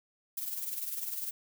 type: noise with tremolo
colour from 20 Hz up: violet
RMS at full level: -34 dBFS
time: 0.37-1.31 s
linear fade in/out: 5 ms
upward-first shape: triangle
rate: 20 Hz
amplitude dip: 65%
effects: none